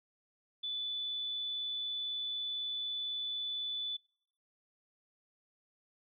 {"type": "tone", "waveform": "sine", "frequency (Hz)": 3482, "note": "A7", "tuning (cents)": -19, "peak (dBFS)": -35, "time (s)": [0.63, 3.97], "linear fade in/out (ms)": 10, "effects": ["noise-tail reverb RT60 0.7 s tail -26 dB re dry"]}